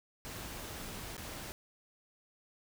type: noise with dropouts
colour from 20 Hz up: pink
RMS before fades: -44 dBFS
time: 0.25-1.52 s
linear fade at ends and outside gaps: 0 ms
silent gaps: 1.167-1.179 s
effects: none